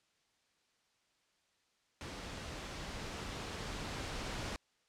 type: noise with level ramp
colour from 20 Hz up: pink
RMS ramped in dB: -45 to -40 dBFS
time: 2.01-4.56 s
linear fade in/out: 0 ms
effects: white hiss -75 dBFS RMS until 4.88 s + low-pass 6000 Hz 12 dB/octave